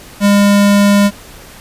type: tone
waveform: square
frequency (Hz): 202.4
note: G#3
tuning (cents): -44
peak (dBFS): -7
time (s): 0.2-1.11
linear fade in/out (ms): 50
effects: pink hiss -36 dBFS RMS until 1.6 s + resampled to 32000 Hz